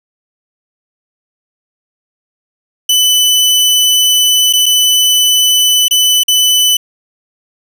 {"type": "tone with dropouts", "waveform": "sawtooth", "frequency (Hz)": 2997, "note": "F#7", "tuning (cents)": 22, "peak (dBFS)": -4, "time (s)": [2.89, 6.77], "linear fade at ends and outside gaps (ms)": 5, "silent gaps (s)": [[4.528, 4.534], [4.659, 4.662], [5.883, 5.909], [6.235, 6.281]], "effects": []}